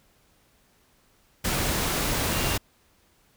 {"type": "tone in noise", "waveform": "sine", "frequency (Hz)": 2794, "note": "F7", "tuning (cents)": 0, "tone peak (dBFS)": -36, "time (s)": [2.32, 2.56], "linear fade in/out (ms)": 10, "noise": "pink", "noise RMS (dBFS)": -26, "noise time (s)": [1.44, 2.58], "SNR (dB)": -13, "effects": ["pink hiss -63 dBFS RMS until 3.36 s"]}